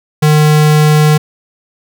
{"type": "tone", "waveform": "square", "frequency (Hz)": 152, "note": "D#3", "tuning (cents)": -40, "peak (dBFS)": -6, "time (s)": [0.22, 1.18], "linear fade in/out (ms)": 10, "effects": []}